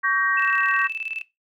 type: chord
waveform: sine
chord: G diminished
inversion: second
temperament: just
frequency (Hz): 1128.9 / 1568 / 1881.6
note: Db6 / G6 / Bb6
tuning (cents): +31 / 0 / +16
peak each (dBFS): -23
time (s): 0.03-0.88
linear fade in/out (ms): 20
type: tone with tremolo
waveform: sine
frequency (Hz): 2637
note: E7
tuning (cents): 0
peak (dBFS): -25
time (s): 0.37-1.22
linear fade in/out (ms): 5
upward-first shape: square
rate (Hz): 19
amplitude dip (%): 75
effects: noise-tail reverb RT60 0.2 s tail -18 dB re dry